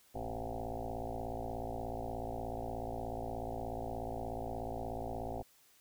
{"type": "tone with frequency modulation", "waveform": "sine", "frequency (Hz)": 386.8, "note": "G4", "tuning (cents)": -23, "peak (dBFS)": -37, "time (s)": [0.14, 5.43], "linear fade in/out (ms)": 20, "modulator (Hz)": 56.7, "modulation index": 7.2, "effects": ["white hiss -66 dBFS RMS until 5.8 s"]}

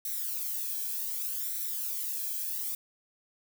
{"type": "noise with flanger", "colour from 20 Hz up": "violet", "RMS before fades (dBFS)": -34, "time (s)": [0.05, 2.75], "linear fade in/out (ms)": 2, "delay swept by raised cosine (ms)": [0.51, 1.24], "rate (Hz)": 0.66, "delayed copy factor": 0.7, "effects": []}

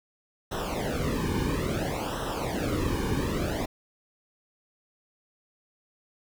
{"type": "noise with flanger", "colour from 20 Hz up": "brown", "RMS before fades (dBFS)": -29, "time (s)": [0.51, 3.66], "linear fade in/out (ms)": 10, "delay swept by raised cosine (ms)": [0.43, 1.53], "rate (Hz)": 0.59, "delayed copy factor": -0.9, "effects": []}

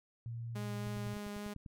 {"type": "tone", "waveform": "sine", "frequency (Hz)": 116.54, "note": "A#2", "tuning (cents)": 0, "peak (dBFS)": -39, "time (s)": [0.26, 1.14], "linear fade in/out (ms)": 0}
{"type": "tone with vibrato", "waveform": "sawtooth", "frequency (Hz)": 206, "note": "G#3", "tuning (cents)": -14, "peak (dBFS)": -37, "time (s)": [0.55, 1.54], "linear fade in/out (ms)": 10, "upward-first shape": "triangle", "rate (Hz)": 3.6, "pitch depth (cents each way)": 9}
{"type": "click train", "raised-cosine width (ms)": 5, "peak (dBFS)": -36, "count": 9, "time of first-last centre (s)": [0.87, 1.662], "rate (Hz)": 10.1}
{"effects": []}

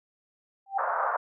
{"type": "tone with exponential growth", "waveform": "sine", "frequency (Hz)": 784, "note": "G5", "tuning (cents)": 0, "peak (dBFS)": -20, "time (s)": [0.66, 0.78], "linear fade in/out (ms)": 5, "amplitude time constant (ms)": 25}
{"type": "band-pass noise", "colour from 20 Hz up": "white", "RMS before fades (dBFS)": -28, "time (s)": [0.78, 1.17], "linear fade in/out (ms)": 10, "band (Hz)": [550, 1400], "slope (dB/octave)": 48}
{"effects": []}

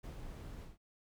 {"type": "noise with ADSR envelope", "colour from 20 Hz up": "brown", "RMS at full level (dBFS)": -45, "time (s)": [0.03, 0.78], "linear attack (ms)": 14, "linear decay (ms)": 130, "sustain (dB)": -2, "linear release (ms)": 170, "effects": []}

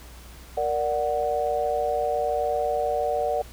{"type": "chord", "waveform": "sine", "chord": "Bb augmented", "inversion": "none", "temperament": "equal", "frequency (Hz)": [466.2, 587.3, 740], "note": ["Bb4", "D5", "F#5"], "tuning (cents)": [0, 0, 0], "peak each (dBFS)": [-28, -26, -26], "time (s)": [0.57, 3.42], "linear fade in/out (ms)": 5, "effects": ["added 60 Hz sine -43 dBFS peak until 3.52 s", "pink hiss -48 dBFS RMS until 3.52 s"]}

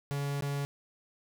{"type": "tone with dropouts", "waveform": "45% pulse", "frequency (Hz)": 141.6, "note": "C#3", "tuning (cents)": 37, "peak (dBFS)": -31, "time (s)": [0.11, 0.65], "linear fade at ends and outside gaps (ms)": 0, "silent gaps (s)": [0.408, 0.423], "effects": []}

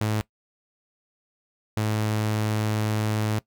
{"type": "tone pair in turn", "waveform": "sawtooth", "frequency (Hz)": [107.6, 107.6], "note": ["A2", "A2"], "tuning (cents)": [-38, -38], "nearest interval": "unison", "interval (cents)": 0, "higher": "neither", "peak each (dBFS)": -19, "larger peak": "neither", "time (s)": [[0.01, 0.21], [1.77, 3.39]], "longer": "second", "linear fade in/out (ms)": 0, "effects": ["noise-tail reverb RT60 0.1 s tail -20 dB re dry"]}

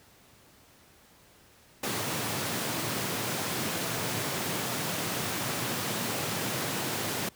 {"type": "high-pass noise", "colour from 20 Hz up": "pink", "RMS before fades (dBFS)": -32, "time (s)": [1.83, 7.29], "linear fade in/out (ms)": 5, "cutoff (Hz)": 100, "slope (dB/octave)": 48, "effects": ["pink hiss -58 dBFS RMS until 7.35 s", "high-pass 60 Hz 12 dB/octave"]}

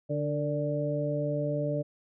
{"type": "harmonic tone with a mistuned harmonic", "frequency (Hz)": 146.8, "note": "D3", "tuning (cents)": 0, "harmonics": [1, 2, 3, 4], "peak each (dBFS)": [-31, -35, -36, -31], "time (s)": [0.09, 1.83], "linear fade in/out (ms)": 20, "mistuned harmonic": 3, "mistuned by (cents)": 37, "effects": []}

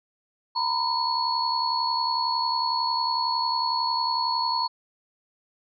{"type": "tone cluster", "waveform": "sine", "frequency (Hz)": [930, 1001, 4374], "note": ["A#5", "B5", "C#8"], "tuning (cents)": [-4, 23, -24], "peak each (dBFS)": -27, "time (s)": [0.55, 4.68], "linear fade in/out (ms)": 20, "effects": []}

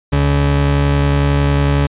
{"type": "tone pair together", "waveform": "40% pulse", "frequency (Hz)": [71, 142], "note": ["C#2", "C#3"], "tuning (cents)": [42, 42], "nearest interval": "octave", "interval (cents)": 1200, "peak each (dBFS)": -14, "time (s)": [0.12, 1.87], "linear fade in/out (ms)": 10, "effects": ["resampled to 8000 Hz"]}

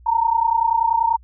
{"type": "tone pair together", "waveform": "sine", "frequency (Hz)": [904.7, 935], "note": ["A5", "A#5"], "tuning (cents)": [48, 5], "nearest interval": "minor second", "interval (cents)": 57, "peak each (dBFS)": -18, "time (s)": [0.06, 1.17], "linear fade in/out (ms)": 10, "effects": ["added 60 Hz sine -44 dBFS peak until 1.23 s"]}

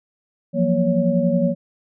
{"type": "tone cluster", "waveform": "sine", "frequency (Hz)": [172.5, 183.4, 236.2, 559], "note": ["F3", "F#3", "A#3", "C#5"], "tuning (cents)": [-21, -15, 23, 14], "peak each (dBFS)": -21, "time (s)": [0.53, 1.55], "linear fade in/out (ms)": 50, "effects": []}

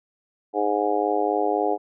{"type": "harmonic tone", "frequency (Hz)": 103.83, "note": "G#2", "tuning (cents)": 0, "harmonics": [3, 4, 5, 6, 7, 8], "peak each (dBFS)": [-28, -25, -28, -31, -25, -28], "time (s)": [0.53, 1.78], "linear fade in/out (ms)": 50, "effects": []}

